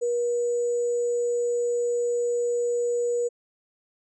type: tone with sample-and-hold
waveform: sine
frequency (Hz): 480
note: B4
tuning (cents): -49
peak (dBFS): -22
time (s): 0.01-3.29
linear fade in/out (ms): 20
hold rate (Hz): 7350
effects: resampled to 22050 Hz